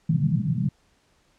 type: band-pass noise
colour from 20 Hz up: white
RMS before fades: -23 dBFS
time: 0.09-0.69 s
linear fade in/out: 5 ms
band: 120 to 190 Hz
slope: 48 dB/octave
effects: pink hiss -64 dBFS RMS until 1.38 s + low-pass 8000 Hz 12 dB/octave